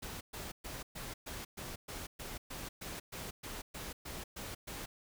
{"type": "noise bursts", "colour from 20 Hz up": "pink", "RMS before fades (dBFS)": -44, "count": 16, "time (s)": [0.02, 4.86], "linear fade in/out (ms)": 10, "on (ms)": 190, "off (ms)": 120, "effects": []}